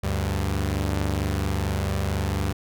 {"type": "tone pair together", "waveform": "sawtooth", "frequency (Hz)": [73.63, 98], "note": ["D2", "G2"], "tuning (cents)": [5, 0], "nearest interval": "perfect fourth", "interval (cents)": 495, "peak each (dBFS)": -22, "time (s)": [0.03, 2.53], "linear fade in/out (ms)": 10, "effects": []}